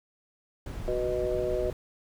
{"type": "noise", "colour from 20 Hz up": "brown", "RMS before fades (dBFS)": -36, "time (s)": [0.66, 1.73], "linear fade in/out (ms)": 2}
{"type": "chord", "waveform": "sine", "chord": "B major", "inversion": "second", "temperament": "just", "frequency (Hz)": [370.4, 493.9, 617.4], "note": ["F#4", "B4", "D#5"], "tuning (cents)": [2, 0, -14], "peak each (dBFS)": [-30, -32, -31], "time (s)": [0.88, 1.7], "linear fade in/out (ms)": 0}
{"effects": []}